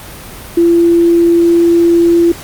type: tone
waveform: sine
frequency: 340.1 Hz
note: F4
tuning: 46 cents flat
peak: -5 dBFS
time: 0.57-2.32 s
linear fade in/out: 5 ms
effects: pink hiss -30 dBFS RMS until 2.43 s + Opus 32 kbps